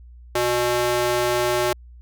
square tone with high-pass filter, 121.6 Hz, B2, 26 cents flat, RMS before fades -21 dBFS, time 0.35-1.73 s, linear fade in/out 5 ms, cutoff 450 Hz, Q 1.3, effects added 60 Hz sine -41 dBFS peak until 2.01 s

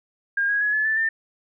sine tone with pitch steps, 1614 / 1648.9 / 1684.5 / 1720.9 / 1758 / 1796 Hz, G#6 / G#6 / G#6 / A6 / A6 / A6, -50 / -13 / +24 / -39 / -2 / +35 cents, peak -19 dBFS, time 0.37-1.09 s, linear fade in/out 5 ms, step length 120 ms, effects none

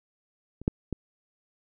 clicks, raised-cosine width 3 ms, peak -28 / -10 / -17 dBFS, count 3, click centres 0.616 / 0.679 / 0.927 s, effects none

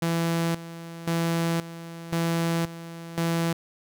sawtooth tone with tremolo, 167 Hz, E3, 23 cents sharp, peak -19 dBFS, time 0.02-3.53 s, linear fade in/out 5 ms, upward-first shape square, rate 0.95 Hz, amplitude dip 80%, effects none

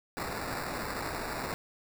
blue noise with sample-and-hold, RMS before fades -36 dBFS, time 0.17-1.54 s, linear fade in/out 0 ms, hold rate 3150 Hz, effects none

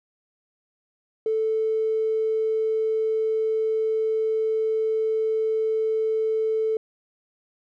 triangle tone with tanh clipping, 440 Hz, A4, in tune, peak -20 dBFS, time 1.26-6.77 s, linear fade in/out 2 ms, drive 2 dB, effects none

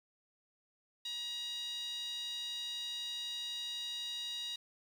5% pulse tone with band-pass filter, 952 Hz, A#5, 36 cents sharp, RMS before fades -41 dBFS, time 1.05-4.56 s, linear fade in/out 5 ms, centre 3600 Hz, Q 6.9, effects 10-bit

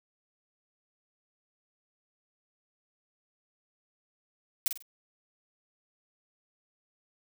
blue noise with echo, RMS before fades -25 dBFS, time 4.66-4.68 s, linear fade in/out 0 ms, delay 48 ms, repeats 3, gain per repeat -9 dB, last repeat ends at 4.824 s, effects none

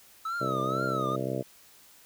triangle tone with vibrato, 1293 Hz, E6, 34 cents flat, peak -28 dBFS, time 0.25-1.16 s, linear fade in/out 5 ms, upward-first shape triangle, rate 2.1 Hz, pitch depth 150 cents each way
harmonic tone, 65.41 Hz, C2, in tune, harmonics 2 / 3 / 4 / 5 / 6 / 7 / 8 / 9 / 10, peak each -35 / -38 / -38 / -37 / -38 / -37 / -41 / -36 / -41 dBFS, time 0.4-1.43 s, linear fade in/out 20 ms
effects white hiss -56 dBFS RMS until 2.05 s

